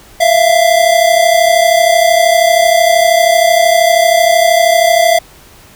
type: tone pair together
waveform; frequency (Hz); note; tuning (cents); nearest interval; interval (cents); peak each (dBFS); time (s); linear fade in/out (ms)
square; 659.3 / 692.2; E5 / F5; 0 / -16; minor second; 84; -10; 0.2-5.19; 10
effects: pink hiss -40 dBFS RMS until 5.75 s